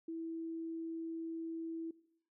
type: tone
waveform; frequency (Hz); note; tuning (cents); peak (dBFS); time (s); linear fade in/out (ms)
sine; 327.9; E4; -9; -39; 0.08-1.91; 5
effects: noise-tail reverb RT60 0.7 s tail -20 dB re dry